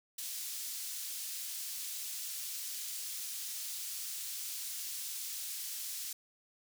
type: high-pass noise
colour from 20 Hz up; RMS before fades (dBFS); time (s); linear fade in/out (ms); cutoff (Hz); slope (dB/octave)
pink; -41; 0.18-6.13; 5; 5100; 12
effects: none